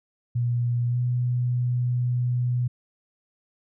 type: tone with pitch glide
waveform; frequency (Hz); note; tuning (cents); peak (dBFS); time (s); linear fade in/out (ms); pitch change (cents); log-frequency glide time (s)
sine; 120.4 to 123.21; B2 to B2; -44 to -4; -21; 0.35-2.68; 10; +40; 0.88-0.98
effects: none